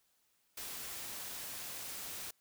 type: noise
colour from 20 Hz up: white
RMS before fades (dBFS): -44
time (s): 0.57-2.31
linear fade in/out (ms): 5
effects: white hiss -75 dBFS RMS until 2.4 s